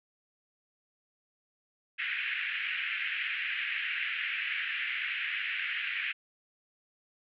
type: band-pass noise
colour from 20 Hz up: white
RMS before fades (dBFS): -34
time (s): 1.98-6.13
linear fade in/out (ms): 20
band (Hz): 1600 to 2800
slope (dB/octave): 48
effects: none